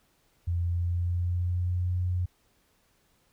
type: tone with pitch glide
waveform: sine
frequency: 86.3 to 89.81 Hz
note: F2 to F2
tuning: -20 to +49 cents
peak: -25 dBFS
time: 0.47-2.26 s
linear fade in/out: 10 ms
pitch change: +69 cents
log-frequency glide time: 0.62-1.87 s
effects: pink hiss -68 dBFS RMS until 3.32 s